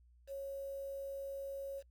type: tone with quantisation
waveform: sine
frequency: 550 Hz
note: C#5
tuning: 14 cents flat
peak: -40 dBFS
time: 0.27-1.83 s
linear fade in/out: 50 ms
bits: 10
effects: noise-tail reverb RT60 0.1 s tail -26 dB re dry + added 60 Hz sine -62 dBFS peak until 1.9 s